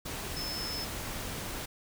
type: tone in noise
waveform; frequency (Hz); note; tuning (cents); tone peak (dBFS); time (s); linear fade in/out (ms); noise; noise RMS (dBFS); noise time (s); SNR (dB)
sine; 5240; E8; -11; -36; 0.36-0.85; 10; pink; -38; 0.05-1.66; -1
effects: none